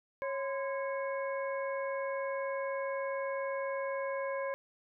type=harmonic tone with a mistuned harmonic; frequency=548 Hz; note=C#5; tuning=20 cents flat; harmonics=1 / 2 / 3 / 4; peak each=-34 / -40 / -44 / -46 dBFS; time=0.22-4.54 s; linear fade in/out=0 ms; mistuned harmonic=2; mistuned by=-110 cents; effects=none